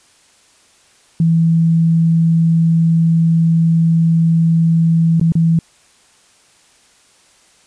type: tone with dropouts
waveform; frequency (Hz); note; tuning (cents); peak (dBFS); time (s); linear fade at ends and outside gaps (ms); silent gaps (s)
sine; 164.7; E3; -1; -9; 1.2-5.59; 2; 5.198-5.212 / 5.321-5.353
effects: white hiss -51 dBFS RMS until 7.66 s + resampled to 22050 Hz